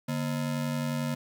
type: ring-modulated tone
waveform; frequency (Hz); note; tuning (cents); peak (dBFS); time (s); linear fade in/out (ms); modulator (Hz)
square; 192.6; G3; -30; -26; 0.08-1.15; 10; 45.6
effects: 10-bit